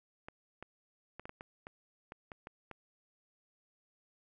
clicks, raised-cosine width 0.5 ms, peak -30 dBFS, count 11, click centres 0.285 / 0.626 / 1.196 / 1.255 / 1.294 / 1.409 / 1.669 / 2.121 / 2.318 / 2.471 / 2.713 s, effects none

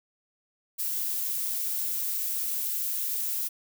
violet noise, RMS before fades -30 dBFS, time 0.78-3.49 s, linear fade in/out 20 ms, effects none

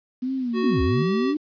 sine tone with vibrato, 246.9 Hz, B3, in tune, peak -23 dBFS, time 0.22-1.03 s, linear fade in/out 10 ms, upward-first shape sine, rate 2.1 Hz, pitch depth 130 cents each way
square tone with pitch glide, 370 to 383.7 Hz, F#4 to G4, 0 to -37 cents, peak -24 dBFS, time 0.53-1.35 s, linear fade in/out 50 ms, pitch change +63 cents, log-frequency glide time 0.82-1.11 s
sine linear two-way sweep, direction down then up, 311.1 to 65.41 to 311.1 Hz, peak -21 dBFS, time 0.63-1.37 s, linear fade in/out 5 ms, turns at 0.82 s
effects resampled to 11025 Hz + 9-bit

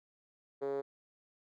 5% pulse tone with band-pass filter, 138.59 Hz, C#3, in tune, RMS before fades -36 dBFS, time 0.61-0.82 s, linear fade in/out 20 ms, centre 440 Hz, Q 6.3, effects none

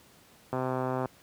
click train, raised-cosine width 1 ms, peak -17 dBFS, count 69, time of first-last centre 0.53-1.057 s, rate 129 Hz, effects pink hiss -58 dBFS RMS until 1.22 s + high-pass 80 Hz 12 dB/octave

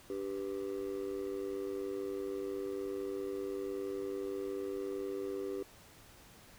triangle tone with amplitude modulation, 392 Hz, G4, in tune, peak -29 dBFS, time 0.1-5.63 s, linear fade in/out 2 ms, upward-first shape sine, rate 100 Hz, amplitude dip 100%, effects tanh soft clip ceiling -27 dBFS + pink hiss -58 dBFS RMS until 6.58 s

